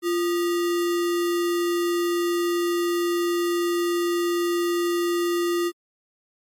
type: tone with sample-and-hold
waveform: sine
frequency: 346.4 Hz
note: F4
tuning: 14 cents flat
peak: -20 dBFS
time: 0.02-5.72 s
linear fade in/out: 50 ms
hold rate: 1575 Hz
effects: MP3 64 kbps